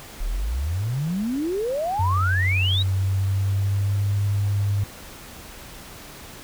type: exponential sweep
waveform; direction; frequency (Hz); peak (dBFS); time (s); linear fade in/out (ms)
sine; up; 33.19 to 3951; -22; 0.2-2.83; 10
type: tone with pitch glide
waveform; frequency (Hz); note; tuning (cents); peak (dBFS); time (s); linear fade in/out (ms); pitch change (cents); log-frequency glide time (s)
sine; 92.5 to 100.87; F#2 to G2; 0 to +50; -19; 1.99-4.84; 5; +150; 2.26-4.12
effects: pink hiss -41 dBFS RMS until 6.43 s